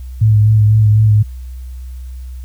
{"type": "tone with vibrato", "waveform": "sine", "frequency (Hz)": 107.3, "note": "A2", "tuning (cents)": -43, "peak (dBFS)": -6, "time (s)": [0.21, 1.23], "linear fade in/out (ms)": 10, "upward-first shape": "sine", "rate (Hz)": 4, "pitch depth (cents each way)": 32, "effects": ["added 63 Hz sine -25 dBFS peak until 2.44 s", "white hiss -51 dBFS RMS until 2.44 s"]}